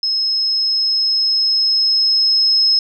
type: tone with level ramp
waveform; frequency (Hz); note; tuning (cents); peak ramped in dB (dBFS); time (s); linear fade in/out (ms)
sine; 5170; E8; -34; -15 to -10; 0.03-2.79; 2
effects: none